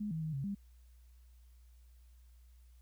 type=tone with pitch steps; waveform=sine; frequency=208.8 / 160.1 / 157 / 137 / 200 Hz; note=G#3 / D#3 / D#3 / C#3 / G3; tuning=+10 / +50 / +16 / -20 / +35 cents; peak=-35 dBFS; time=0-0.55 s; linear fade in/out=10 ms; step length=110 ms; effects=added 60 Hz sine -57 dBFS peak until 2.81 s + white hiss -75 dBFS RMS until 2.81 s

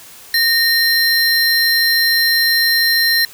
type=tone pair together; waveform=square; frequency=1843 / 4133 Hz; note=A#6 / C8; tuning=-20 / -22 cents; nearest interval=octave + major second; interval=1398 cents; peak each=-15 dBFS; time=0.34-3.25 s; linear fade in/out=2 ms; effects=white hiss -39 dBFS RMS until 3.33 s

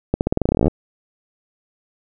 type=accelerating click train; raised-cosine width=2 ms; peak=-3 dBFS; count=18; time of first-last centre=0.14-0.681 s; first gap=69 ms; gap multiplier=0.89; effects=none

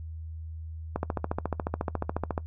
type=click train; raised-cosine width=1 ms; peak=-14 dBFS; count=21; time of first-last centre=0.96-2.378 s; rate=14.1 Hz; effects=noise-tail reverb RT60 0.1 s tail -21 dB re dry + added 80 Hz sine -36 dBFS peak until 2.46 s

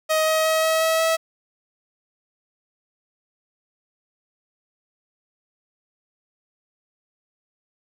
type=tone with pitch steps; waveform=sawtooth; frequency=629 / 633 / 637 / 641.1 / 645.2 / 649.3 Hz; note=D#5 / D#5 / D#5 / E5 / E5 / E5; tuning=+19 / +30 / +41 / -48 / -37 / -26 cents; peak=-14 dBFS; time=0.09-1.17 s; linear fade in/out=20 ms; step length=180 ms; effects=none

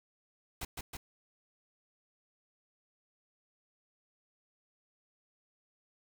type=noise with echo; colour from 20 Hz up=pink; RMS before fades=-39 dBFS; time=0.61-0.65 s; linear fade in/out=5 ms; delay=160 ms; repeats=2; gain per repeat=-2 dB; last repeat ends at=0.97 s; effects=none

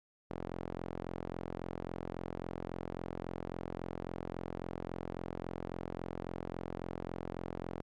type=tone with band-pass filter; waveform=sawtooth; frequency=43.65 Hz; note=F1; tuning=in tune; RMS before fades=-42 dBFS; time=0.3-7.82 s; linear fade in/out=10 ms; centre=460 Hz; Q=0.71; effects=none

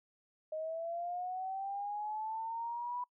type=linear sweep; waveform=sine; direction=up; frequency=620 to 987.8 Hz; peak=-36 dBFS; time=0.52-3.04 s; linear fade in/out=5 ms; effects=noise-tail reverb RT60 0.1 s tail -23 dB re dry

